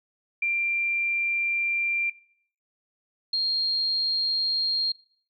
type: tone pair in turn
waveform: sine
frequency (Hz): 2372 / 4226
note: D7 / C8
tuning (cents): +17 / +16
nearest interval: minor seventh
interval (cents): 999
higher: second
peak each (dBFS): -22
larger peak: neither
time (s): 0.42-2.1 / 3.33-4.92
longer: first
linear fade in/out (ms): 5
effects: noise-tail reverb RT60 0.6 s tail -22 dB re dry